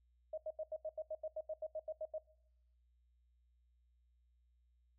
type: tone bursts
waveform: sine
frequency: 626 Hz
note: D#5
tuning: 10 cents sharp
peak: -39 dBFS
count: 15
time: 0.33-2.183 s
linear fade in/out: 5 ms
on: 47 ms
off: 82 ms
effects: noise-tail reverb RT60 0.8 s tail -22 dB re dry + added 60 Hz sine -70 dBFS peak until 4.98 s